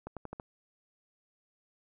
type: accelerating click train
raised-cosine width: 1 ms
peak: -26 dBFS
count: 5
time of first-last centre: 0.07-0.399 s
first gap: 97 ms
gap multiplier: 0.89
effects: none